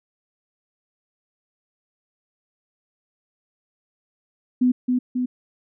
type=tone with echo; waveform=sine; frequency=250.3 Hz; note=B3; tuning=23 cents sharp; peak=-14 dBFS; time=4.61-4.72 s; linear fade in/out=10 ms; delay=270 ms; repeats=2; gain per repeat=-3 dB; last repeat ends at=5.26 s; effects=none